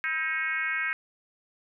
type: tone with frequency modulation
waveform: sine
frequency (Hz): 1893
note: A#6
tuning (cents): +26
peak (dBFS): -26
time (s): 0.04-0.93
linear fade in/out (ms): 0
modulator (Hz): 298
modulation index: 1.6
effects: none